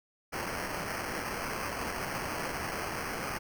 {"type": "noise with sample-and-hold", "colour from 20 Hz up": "blue", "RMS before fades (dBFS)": -36, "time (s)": [0.32, 3.39], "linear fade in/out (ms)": 20, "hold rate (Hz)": 3675, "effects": []}